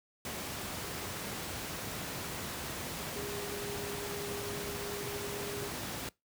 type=tone in noise; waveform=sine; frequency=407.1 Hz; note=G#4; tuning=35 cents flat; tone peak=-41 dBFS; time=3.16-5.68 s; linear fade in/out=2 ms; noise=pink; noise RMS=-39 dBFS; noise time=0.25-6.09 s; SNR=-5 dB; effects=noise-tail reverb RT60 0.2 s tail -23 dB re dry + high-pass 80 Hz 12 dB/octave